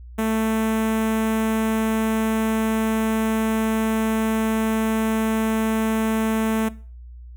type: tone with notch filter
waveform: sawtooth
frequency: 221.1 Hz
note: A3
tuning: 9 cents sharp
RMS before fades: -22 dBFS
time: 0.18-6.69 s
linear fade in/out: 10 ms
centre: 4600 Hz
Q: 0.92
effects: noise-tail reverb RT60 0.4 s tail -19 dB re dry + added 60 Hz sine -37 dBFS peak until 7.36 s